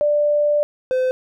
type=tone pair in turn; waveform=sine / triangle; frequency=590 / 512.8 Hz; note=D5 / C5; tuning=+8 / -35 cents; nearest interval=major second; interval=243 cents; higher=first; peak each=-14 dBFS; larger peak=neither; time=0.01-0.63 / 0.91-1.11 s; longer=first; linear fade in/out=0 ms; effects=none